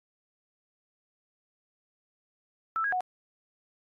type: tone with pitch steps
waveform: sine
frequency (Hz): 1322 / 1642 / 734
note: E6 / G#6 / F#5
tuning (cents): +5 / -20 / -14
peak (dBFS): -26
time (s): 2.76-3.006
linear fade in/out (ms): 0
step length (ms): 82
effects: AAC 32 kbps